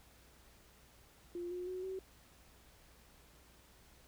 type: tone with pitch steps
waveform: sine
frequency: 349.2 / 358.8 / 368.7 / 378.8 Hz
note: F4 / F4 / F#4 / F#4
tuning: 0 / +47 / -6 / +41 cents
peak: -39 dBFS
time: 1.35-1.99 s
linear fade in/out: 2 ms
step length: 160 ms
effects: added 60 Hz sine -66 dBFS peak until 4.07 s + pink hiss -64 dBFS RMS until 4.07 s